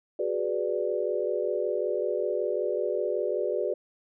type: chord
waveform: sine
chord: G# half-diminished seventh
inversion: third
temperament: equal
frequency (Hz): 370 / 415.3 / 493.9 / 587.3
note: F#4 / G#4 / B4 / D5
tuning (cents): 0 / 0 / 0 / 0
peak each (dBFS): -31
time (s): 0.19-3.74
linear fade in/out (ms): 5
effects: none

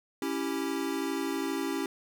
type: chord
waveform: square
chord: C# diminished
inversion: none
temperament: equal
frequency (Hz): 277.2 / 329.6 / 392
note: C#4 / E4 / G4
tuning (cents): 0 / 0 / 0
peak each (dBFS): -34 / -35 / -36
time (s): 0.22-1.86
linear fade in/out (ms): 2
effects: none

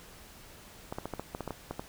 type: clicks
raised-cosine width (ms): 1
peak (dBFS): -21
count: 11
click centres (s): 0.925 / 0.985 / 1.056 / 1.137 / 1.196 / 1.349 / 1.407 / 1.477 / 1.507 / 1.71 / 1.795
effects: pink hiss -52 dBFS RMS until 1.88 s

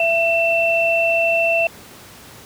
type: tone pair together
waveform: sine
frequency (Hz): 668.2 / 2683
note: E5 / E7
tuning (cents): +23 / +30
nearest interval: 2 octaves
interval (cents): 2407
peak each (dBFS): -17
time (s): 0-1.67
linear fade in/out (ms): 2
effects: pink hiss -41 dBFS RMS until 2.45 s + high-pass 80 Hz 12 dB/octave

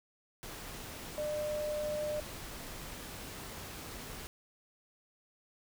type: tone in noise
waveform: sine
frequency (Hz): 601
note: D5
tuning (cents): +40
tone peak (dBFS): -33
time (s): 1.18-2.2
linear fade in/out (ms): 0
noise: pink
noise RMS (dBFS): -45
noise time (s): 0.43-4.27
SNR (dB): +9
effects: none

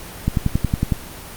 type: click train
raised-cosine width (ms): 5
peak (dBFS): -4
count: 8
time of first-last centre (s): 0.28-0.922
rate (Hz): 10.9
effects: pink hiss -35 dBFS RMS until 1.36 s + Opus 24 kbps

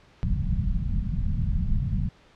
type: low-pass noise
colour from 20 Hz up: pink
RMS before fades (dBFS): -25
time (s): 0.23-2.09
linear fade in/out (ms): 0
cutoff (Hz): 200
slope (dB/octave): 48
effects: pink hiss -56 dBFS RMS until 2.35 s + low-pass 4000 Hz 12 dB/octave

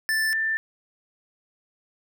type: tone pair in turn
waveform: square / sine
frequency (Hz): 1763 / 1778.3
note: A6 / A6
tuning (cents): +3 / +18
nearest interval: unison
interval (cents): 15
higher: second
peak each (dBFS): -22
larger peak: neither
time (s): 0.09-0.33 / 0.33-0.57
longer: neither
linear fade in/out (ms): 0
effects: none

